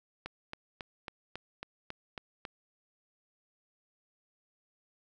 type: click train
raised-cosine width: 0.3 ms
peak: -23 dBFS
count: 9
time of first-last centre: 0.26-2.452 s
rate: 3.65 Hz
effects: none